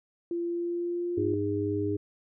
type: tone with pitch glide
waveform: sine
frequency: 342.7 to 350.5 Hz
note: F4 to F4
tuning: -33 to +6 cents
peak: -28 dBFS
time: 0.31-1.34 s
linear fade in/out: 2 ms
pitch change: +39 cents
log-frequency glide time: 0.42-1.18 s
type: harmonic tone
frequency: 102 Hz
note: G#2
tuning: 31 cents flat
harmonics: 1 / 3 / 4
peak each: -33 / -30 / -30 dBFS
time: 1.17-1.97 s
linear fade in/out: 10 ms
effects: none